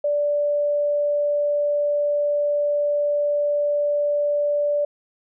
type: tone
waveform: sine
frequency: 584 Hz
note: D5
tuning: 10 cents flat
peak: -18 dBFS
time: 0.04-4.85 s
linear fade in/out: 5 ms
effects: none